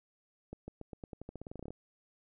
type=accelerating click train; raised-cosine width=2 ms; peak=-30 dBFS; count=18; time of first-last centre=0.53-1.706 s; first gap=150 ms; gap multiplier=0.89; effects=none